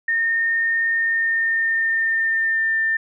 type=tone with pitch glide; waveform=sine; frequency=1829 to 1799.7 Hz; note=A#6 to A6; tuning=-33 to +39 cents; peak=-17 dBFS; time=0.08-2.97 s; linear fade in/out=5 ms; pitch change=-28 cents; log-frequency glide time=0.88-2.69 s; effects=none